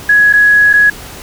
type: tone with dropouts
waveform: sine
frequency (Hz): 1674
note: G#6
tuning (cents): +13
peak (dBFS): -4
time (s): 0.09-0.9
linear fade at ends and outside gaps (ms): 5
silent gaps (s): 0.328-0.335 / 0.731-0.736
effects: pink hiss -30 dBFS RMS until 1.22 s